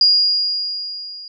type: tone with level ramp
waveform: sine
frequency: 4853 Hz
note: D#8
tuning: 44 cents flat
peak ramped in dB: -8 to -32 dBFS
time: 0.01-1.28 s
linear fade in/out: 2 ms
effects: none